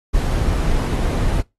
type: noise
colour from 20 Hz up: brown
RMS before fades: -18 dBFS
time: 0.13-1.42 s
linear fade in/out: 20 ms
effects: noise-tail reverb RT60 0.2 s tail -22 dB re dry + AAC 32 kbps